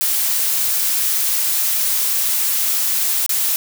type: noise with dropouts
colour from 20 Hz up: blue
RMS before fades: -18 dBFS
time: 0.01-3.56 s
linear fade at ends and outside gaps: 0 ms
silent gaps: 3.263-3.293 s
effects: none